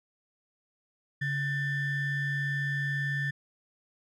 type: ring-modulated tone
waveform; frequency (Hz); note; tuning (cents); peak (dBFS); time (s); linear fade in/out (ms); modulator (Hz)
triangle; 820; G#5; -22; -23; 1.21-3.31; 10; 961
effects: none